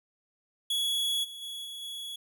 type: tone with level steps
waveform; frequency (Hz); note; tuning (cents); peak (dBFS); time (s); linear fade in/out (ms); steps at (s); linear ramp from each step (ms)
45% pulse; 3366; G#7; +23; -27 / -41 / -37 / -39 / -37; 0.7-2.16; 5; 1.23 / 1.41 / 1.64 / 1.81; 20
effects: none